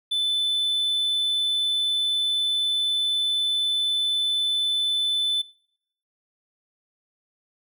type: tone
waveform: triangle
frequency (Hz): 3512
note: A7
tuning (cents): -4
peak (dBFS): -20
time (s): 0.11-5.42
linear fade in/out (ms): 10
effects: noise-tail reverb RT60 0.7 s tail -22 dB re dry